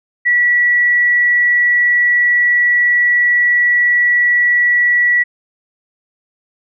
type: tone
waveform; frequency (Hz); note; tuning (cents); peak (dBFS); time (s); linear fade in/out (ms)
sine; 1943; B6; -29; -9; 0.25-5.24; 20
effects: none